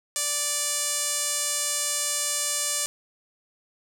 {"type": "tone with band-pass filter", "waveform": "sawtooth", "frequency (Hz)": 585, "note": "D5", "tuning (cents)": -7, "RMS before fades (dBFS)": -27, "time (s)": [0.16, 2.86], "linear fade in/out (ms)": 0, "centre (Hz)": 8000, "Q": 2, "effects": []}